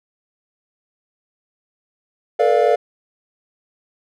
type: chord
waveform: triangle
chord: B half-diminished seventh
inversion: third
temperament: equal with one note detuned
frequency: 440 / 482.9 / 587.3 / 698.5 Hz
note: A4 / B4 / D5 / F5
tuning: 0 / -39 / 0 / 0 cents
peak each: -16 dBFS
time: 2.39-2.76 s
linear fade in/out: 10 ms
effects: none